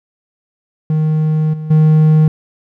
triangle tone with level steps, 155.56 Hz, D#3, in tune, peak -9 / -19 / -4 dBFS, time 0.9-2.28 s, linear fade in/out 2 ms, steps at 1.53 / 1.7 s, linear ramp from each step 10 ms, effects none

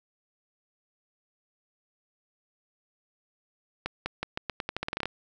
accelerating click train, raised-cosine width 0.3 ms, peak -14 dBFS, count 15, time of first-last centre 3.86-5.056 s, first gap 200 ms, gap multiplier 0.85, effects none

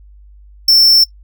square tone, 5380 Hz, E8, 34 cents sharp, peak -6 dBFS, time 0.68-1.04 s, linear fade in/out 5 ms, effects noise-tail reverb RT60 0.1 s tail -21 dB re dry + added 50 Hz sine -38 dBFS peak until 1.23 s

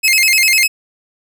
sawtooth tone with vibrato, 2331 Hz, D7, 14 cents flat, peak -6 dBFS, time 0.03-0.68 s, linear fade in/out 20 ms, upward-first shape square, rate 10 Hz, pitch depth 170 cents each way, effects none

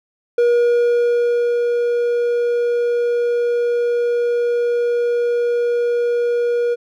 triangle tone with ADSR envelope, 478 Hz, A#4, 43 cents sharp, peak -9 dBFS, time 0.38-6.76 s, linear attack 4 ms, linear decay 1200 ms, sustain -4 dB, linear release 30 ms, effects none

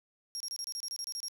35% pulse tone bursts, 5588 Hz, F8, in tune, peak -33 dBFS, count 12, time 0.35-1.283 s, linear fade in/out 0 ms, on 53 ms, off 27 ms, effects none

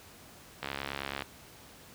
click train, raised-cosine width 0.3 ms, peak -18 dBFS, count 42, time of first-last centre 0.63-1.222 s, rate 69.3 Hz, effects pink hiss -53 dBFS RMS until 1.94 s + high-pass 60 Hz 12 dB/octave

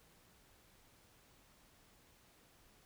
silence, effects pink hiss -67 dBFS RMS until 2.85 s

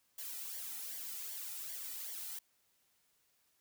blue noise with flanger, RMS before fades -44 dBFS, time 0.18-2.39 s, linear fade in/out 5 ms, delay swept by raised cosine 0.76 to 1.86 ms, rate 2.6 Hz, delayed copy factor -0.6, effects white hiss -75 dBFS RMS until 3.6 s

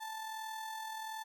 35% pulse tone with amplitude modulation, 880 Hz, A5, in tune, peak -37 dBFS, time 0-1.24 s, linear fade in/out 20 ms, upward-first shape sine, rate 41.3 Hz, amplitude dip 40%, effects none

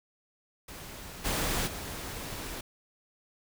pink noise with level steps, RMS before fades -44 / -30 / -39 dBFS, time 0.68-2.61 s, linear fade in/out 5 ms, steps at 1.24 / 1.66 s, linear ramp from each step 20 ms, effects none

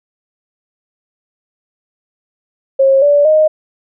sine tone with pitch steps, 540 / 578.8 / 620.3 Hz, C#5 / D5 / D#5, -45 / -25 / -5 cents, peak -6 dBFS, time 2.79-3.48 s, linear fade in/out 10 ms, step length 230 ms, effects none

